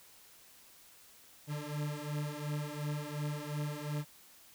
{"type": "beating tone pair", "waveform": "40% pulse", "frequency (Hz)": [146.83, 149.63], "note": ["D3", "D3"], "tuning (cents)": [0, 33], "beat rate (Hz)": 2.8, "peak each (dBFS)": [-38, -38], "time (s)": [1.47, 4.05], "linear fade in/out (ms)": 50, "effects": ["white hiss -59 dBFS RMS until 4.54 s"]}